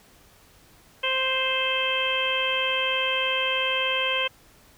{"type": "harmonic tone", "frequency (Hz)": 523.3, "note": "C5", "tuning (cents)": 0, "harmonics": [1, 2, 3, 4, 5, 6], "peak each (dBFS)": [-30, -31, -33, -32, -27, -27], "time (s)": [1.03, 4.28], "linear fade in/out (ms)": 10, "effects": ["pink hiss -55 dBFS RMS until 4.77 s"]}